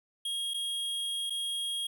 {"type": "tone with dropouts", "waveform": "square", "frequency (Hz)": 3267, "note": "G#7", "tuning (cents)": -29, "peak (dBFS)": -32, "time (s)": [0.25, 1.87], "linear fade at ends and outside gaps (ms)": 5, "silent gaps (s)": [[0.537, 0.542], [1.298, 1.304]], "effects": []}